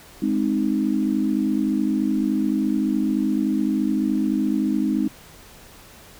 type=chord; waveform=sine; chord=Ab major; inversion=none; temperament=equal; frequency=207.7 / 261.6 / 311.1 Hz; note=Ab3 / C4 / Eb4; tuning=0 / 0 / 0 cents; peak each=-23 dBFS; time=0.22-5.08 s; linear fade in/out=5 ms; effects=pink hiss -46 dBFS RMS until 6.19 s